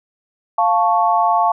sine chord, F augmented, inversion none, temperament equal, 698.5 / 880 / 1108.7 Hz, F5 / A5 / C#6, 0 / 0 / 0 cents, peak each -16 / -16 / -18 dBFS, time 0.58-1.52 s, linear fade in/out 5 ms, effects none

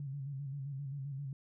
sine tone with vibrato, 138.59 Hz, C#3, in tune, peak -38 dBFS, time 0-1.33 s, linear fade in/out 2 ms, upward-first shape square, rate 7.6 Hz, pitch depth 58 cents each way, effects none

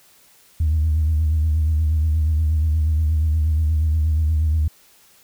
sine tone with vibrato, 78 Hz, D#2, 5 cents sharp, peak -14 dBFS, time 0.6-4.68 s, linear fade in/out 5 ms, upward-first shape triangle, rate 8.4 Hz, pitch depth 76 cents each way, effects tanh soft clip ceiling -12 dBFS + white hiss -53 dBFS RMS until 5.23 s

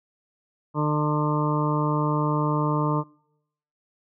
harmonic tone, 150 Hz, D3, 37 cents sharp, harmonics 1 / 2 / 3 / 4 / 6 / 7 / 8, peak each -24 / -27 / -31 / -33 / -31 / -29 / -33 dBFS, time 0.74-3.04 s, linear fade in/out 50 ms, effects noise-tail reverb RT60 0.8 s tail -26 dB re dry

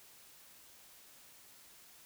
silence, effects white hiss -59 dBFS RMS until 2.05 s

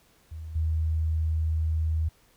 sine tone with level steps, 79.5 Hz, D#2, 38 cents sharp, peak -35 / -23 dBFS, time 0.31-2.09 s, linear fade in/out 10 ms, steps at 0.55 s, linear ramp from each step 10 ms, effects pink hiss -62 dBFS RMS until 2.36 s

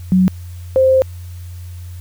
sine tone pair in turn, 185.4 / 524.4 Hz, F#3 / C5, +4 / +4 cents, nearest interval octave + tritone, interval 1800 cents, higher second, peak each -8 dBFS, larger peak neither, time 0.12-0.28 / 0.76-1.02 s, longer second, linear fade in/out 0 ms, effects added 88 Hz sine -28 dBFS peak until 2 s + white hiss -47 dBFS RMS until 2 s

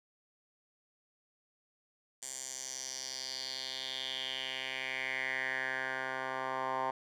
10% pulse tone with band-pass filter sweep, 131.2 Hz, C3, 5 cents sharp, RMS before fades -38 dBFS, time 2.22-6.91 s, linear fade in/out 5 ms, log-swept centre 7700 to 990 Hz, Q 4.2, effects none

